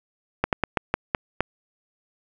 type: slowing click train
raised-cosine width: 0.5 ms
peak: -5 dBFS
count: 7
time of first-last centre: 0.44-1.406 s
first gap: 88 ms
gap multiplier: 1.24
effects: none